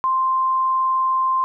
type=tone; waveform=sine; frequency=1046.5 Hz; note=C6; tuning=in tune; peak=-16 dBFS; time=0.04-1.44 s; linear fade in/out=0 ms; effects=none